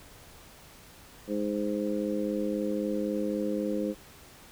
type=harmonic tone; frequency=103.83 Hz; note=G#2; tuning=in tune; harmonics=2 / 3 / 4 / 5; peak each=-32 / -32 / -36 / -33 dBFS; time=1.27-3.95 s; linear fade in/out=50 ms; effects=pink hiss -52 dBFS RMS until 4.51 s